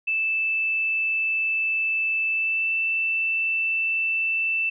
sine tone with pitch glide, 2637 to 2658 Hz, E7 to E7, 0 to +14 cents, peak -21 dBFS, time 0.07-4.7 s, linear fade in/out 10 ms, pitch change +14 cents, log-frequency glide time 2.3-2.72 s, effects none

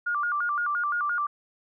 sine tone with vibrato, 1294 Hz, E6, 32 cents flat, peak -24 dBFS, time 0.06-1.27 s, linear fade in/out 10 ms, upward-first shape square, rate 5.8 Hz, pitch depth 170 cents each way, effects none

